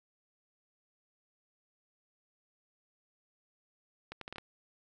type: accelerating click train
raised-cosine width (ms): 0.3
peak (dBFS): -26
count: 6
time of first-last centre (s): 4.12-4.383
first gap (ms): 93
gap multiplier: 0.71
effects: none